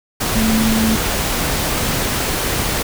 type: tone in noise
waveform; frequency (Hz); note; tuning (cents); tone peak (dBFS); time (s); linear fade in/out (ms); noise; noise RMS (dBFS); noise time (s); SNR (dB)
sine; 221.5; A3; +12; -14; 0.35-0.96; 10; pink; -19; 0.2-2.83; +2
effects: none